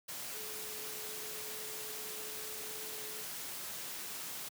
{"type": "tone in noise", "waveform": "sine", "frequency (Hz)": 430, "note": "A4", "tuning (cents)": -40, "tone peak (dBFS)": -51, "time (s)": [0.34, 3.24], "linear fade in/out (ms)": 10, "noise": "white", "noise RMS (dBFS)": -43, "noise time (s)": [0.08, 4.49], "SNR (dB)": -11, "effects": ["high-pass 100 Hz 12 dB/octave"]}